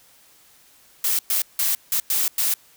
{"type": "noise bursts at uneven times", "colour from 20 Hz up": "blue", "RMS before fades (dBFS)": -21, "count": 6, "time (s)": [[1.04, 1.19], [1.3, 1.42], [1.59, 1.75], [1.92, 2], [2.1, 2.28], [2.38, 2.54]], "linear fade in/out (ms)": 2, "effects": ["white hiss -54 dBFS RMS until 2.76 s"]}